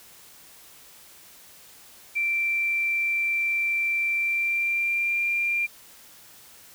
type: tone with pitch glide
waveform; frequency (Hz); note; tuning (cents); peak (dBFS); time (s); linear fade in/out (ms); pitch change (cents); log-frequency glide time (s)
sine; 2349 to 2385; D7 to D7; 0 to +26; -22; 2.15-5.67; 20; +26; 4.16-5.19
effects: white hiss -50 dBFS RMS until 6.74 s